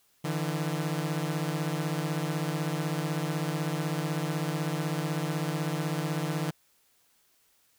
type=beating tone pair; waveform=sawtooth; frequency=150 / 166 Hz; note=D3 / E3; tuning=+37 / +12 cents; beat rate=16 Hz; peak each=-27 / -28 dBFS; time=0.24-6.51 s; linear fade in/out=10 ms; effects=white hiss -67 dBFS RMS until 7.78 s